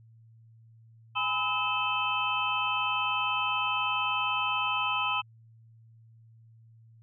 sine tone cluster, 826 / 1006 / 1287 / 2605 / 3082 Hz, G#5 / B5 / E6 / E7 / G7, -10 / +32 / -42 / -21 / -30 cents, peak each -36 / -32 / -32 / -31 / -34 dBFS, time 1.15-5.22 s, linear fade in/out 20 ms, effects added 113 Hz sine -53 dBFS peak until 7.02 s

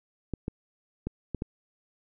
clicks, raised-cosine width 3 ms, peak -18 dBFS, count 5, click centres 0.337 / 0.481 / 1.07 / 1.347 / 1.421 s, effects none

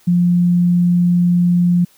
sine tone, 175.7 Hz, F3, 11 cents sharp, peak -10 dBFS, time 0.07-1.85 s, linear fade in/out 10 ms, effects white hiss -52 dBFS RMS until 1.97 s

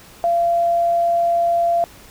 sine tone, 685 Hz, F5, 34 cents flat, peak -14 dBFS, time 0.24-1.84 s, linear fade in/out 0 ms, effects pink hiss -44 dBFS RMS until 2.1 s

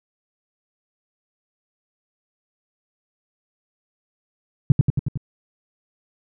sine tone with echo, 136.9 Hz, C#3, 21 cents flat, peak -6 dBFS, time 4.7-4.72 s, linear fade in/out 2 ms, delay 91 ms, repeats 5, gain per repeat -3 dB, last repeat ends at 5.175 s, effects none

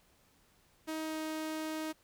sawtooth tone with pitch glide, 315.6 to 313.6 Hz, D#4 to D#4, +25 to +14 cents, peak -32 dBFS, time 0.87-1.93 s, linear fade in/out 20 ms, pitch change -11 cents, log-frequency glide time 1.02-1.19 s, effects pink hiss -68 dBFS RMS until 2.03 s

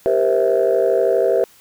sine chord, C dominant seventh, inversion second, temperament just, 392.4 / 470.9 / 523.3 / 654.1 Hz, G4 / Bb4 / C5 / E5, +2 / +18 / 0 / -14 cents, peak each -18 dBFS, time 0.06-1.44 s, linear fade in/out 0 ms, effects tanh soft clip ceiling -6 dBFS + white hiss -50 dBFS RMS until 1.6 s

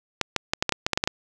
clicks, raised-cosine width 0.2 ms, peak -4 dBFS, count 11, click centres 0.213 / 0.363 / 0.535 / 0.625 / 0.693 / 0.723 / 0.865 / 0.933 / 0.975 / 1.039 / 1.075 s, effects none

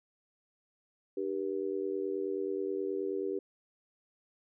sine tone with amplitude modulation, 390 Hz, G4, 9 cents flat, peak -27 dBFS, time 1.17-3.39 s, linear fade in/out 5 ms, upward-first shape sine, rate 89.4 Hz, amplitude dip 100%, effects none

